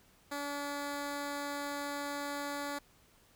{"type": "tone", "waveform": "10% pulse", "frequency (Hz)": 286.3, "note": "D4", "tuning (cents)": -44, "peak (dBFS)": -28, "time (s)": [0.31, 2.79], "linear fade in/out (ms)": 10, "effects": ["pink hiss -65 dBFS RMS until 3.35 s"]}